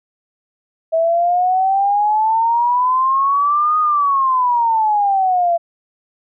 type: exponential two-way sweep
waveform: sine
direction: up then down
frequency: 646 to 1244.5 to 673 Hz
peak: -12 dBFS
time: 0.92-5.58 s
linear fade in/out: 20 ms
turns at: 3.79 s
effects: none